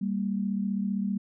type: tone pair together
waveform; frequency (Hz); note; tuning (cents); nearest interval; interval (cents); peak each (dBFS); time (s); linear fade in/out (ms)
sine; 196.7 / 232.1; G3 / A#3; +6 / -7; minor third; 287; -27 / -32; 0.01-1.18; 10
effects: none